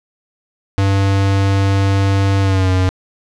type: tone with pitch glide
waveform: square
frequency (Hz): 98 to 92.82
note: G2 to F#2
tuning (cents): 0 to +6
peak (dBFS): -12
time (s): 0.78-2.89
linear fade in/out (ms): 0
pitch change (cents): -94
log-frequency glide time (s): 2.41-2.7
effects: low-pass 6000 Hz 12 dB/octave